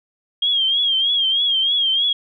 sine tone with vibrato, 3239 Hz, G#7, 44 cents flat, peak -15 dBFS, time 0.42-2.13 s, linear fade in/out 5 ms, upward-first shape triangle, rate 3.2 Hz, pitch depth 91 cents each way, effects none

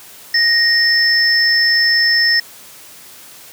sine tone pair together, 1864.7 / 5279 Hz, A#6 / E8, 0 / +2 cents, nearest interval octave + tritone, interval 1802 cents, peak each -13 dBFS, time 0.34-2.4 s, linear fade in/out 5 ms, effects white hiss -39 dBFS RMS until 3.52 s + high-pass 80 Hz 12 dB/octave

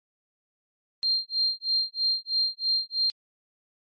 sine tone with tremolo, 4186 Hz, C8, in tune, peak -19 dBFS, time 1.03-3.1 s, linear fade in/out 0 ms, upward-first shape sine, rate 3.1 Hz, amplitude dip 100%, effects tanh soft clip ceiling -17 dBFS + MP3 48 kbps

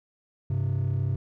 triangle tone pair together, 98.89 / 132 Hz, G2 / C3, +16 / +16 cents, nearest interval perfect fourth, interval 500 cents, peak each -24 dBFS, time 0.5-1.16 s, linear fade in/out 5 ms, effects tanh soft clip ceiling -17 dBFS

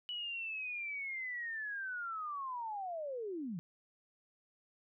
sine linear sweep, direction down, 2960 to 155.56 Hz, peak -38 dBFS, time 0.09-3.59 s, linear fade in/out 0 ms, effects none

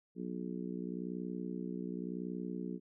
harmonic tone, 60.9 Hz, B1, 24 cents flat, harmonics 3 / 4 / 5 / 6 / 7, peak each -41 / -43 / -45 / -47 / -48 dBFS, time 0.15-2.8 s, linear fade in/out 50 ms, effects none

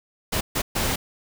pink noise bursts at uneven times, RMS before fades -24 dBFS, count 3, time 0.32-0.41 / 0.55-0.62 / 0.75-0.96 s, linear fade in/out 10 ms, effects none

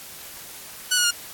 10% pulse tone with pitch steps, 1480 / 1448.7 / 1418.1 Hz, F#6 / F#6 / F6, 0 / -37 / +26 cents, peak -9 dBFS, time 0.91-1.111 s, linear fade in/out 10 ms, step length 67 ms, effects white hiss -40 dBFS RMS until 1.33 s + AAC 64 kbps

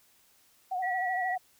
sine tone with vibrato, 737 Hz, F#5, 7 cents flat, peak -29 dBFS, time 0.71-1.38 s, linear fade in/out 10 ms, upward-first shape triangle, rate 13 Hz, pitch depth 71 cents each way
sine tone, 1935 Hz, B6, 36 cents flat, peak -32 dBFS, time 0.82-1.36 s, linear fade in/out 20 ms
effects white hiss -64 dBFS RMS until 1.59 s

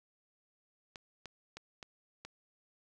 clicks, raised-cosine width 0.2 ms, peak -28 dBFS, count 5, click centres 0.958 / 1.257 / 1.57 / 1.828 / 2.25 s, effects none

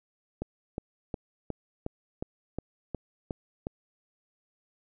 click train, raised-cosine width 2 ms, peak -19 dBFS, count 10, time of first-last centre 0.42-3.669 s, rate 2.77 Hz, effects none

